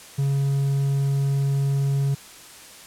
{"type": "tone", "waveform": "triangle", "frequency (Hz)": 138.59, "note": "C#3", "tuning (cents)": 0, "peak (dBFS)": -17, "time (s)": [0.18, 2.15], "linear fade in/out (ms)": 10, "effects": ["white hiss -44 dBFS RMS until 2.86 s", "low-pass 11000 Hz 12 dB/octave"]}